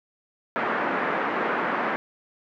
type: band-pass noise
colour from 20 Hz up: white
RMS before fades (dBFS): -26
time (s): 0.56-1.96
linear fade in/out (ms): 0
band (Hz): 200 to 1700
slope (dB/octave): 24
effects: none